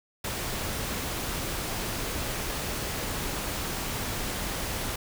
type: noise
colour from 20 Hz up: pink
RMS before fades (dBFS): -32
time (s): 0.24-4.96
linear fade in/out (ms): 5
effects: none